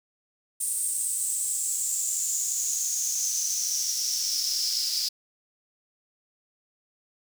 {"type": "noise with high-pass filter sweep", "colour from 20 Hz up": "pink", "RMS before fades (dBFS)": -28, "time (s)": [0.6, 5.09], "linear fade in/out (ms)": 10, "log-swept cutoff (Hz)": [8900, 4900], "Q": 8.1, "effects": []}